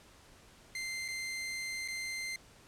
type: tone with dropouts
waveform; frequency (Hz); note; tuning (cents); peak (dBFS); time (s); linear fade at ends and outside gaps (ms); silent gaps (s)
sawtooth; 2084; C7; -7; -33; 0.75-2.36; 2; 1.081-1.085 / 1.878-1.884
effects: pink hiss -59 dBFS RMS until 2.67 s + low-pass 10000 Hz 12 dB/octave